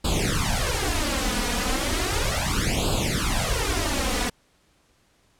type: noise with flanger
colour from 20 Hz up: pink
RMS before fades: -24 dBFS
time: 0.04-4.3 s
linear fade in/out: 10 ms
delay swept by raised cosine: 0.25 to 4.15 ms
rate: 0.35 Hz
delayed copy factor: +0.95
effects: pink hiss -63 dBFS RMS until 5.39 s + low-pass 10000 Hz 12 dB/octave